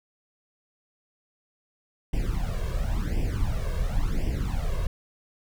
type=noise with flanger; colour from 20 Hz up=brown; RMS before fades=-26 dBFS; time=2.13-4.87 s; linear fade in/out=5 ms; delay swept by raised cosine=0.37 to 1.87 ms; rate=0.94 Hz; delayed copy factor=+1; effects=none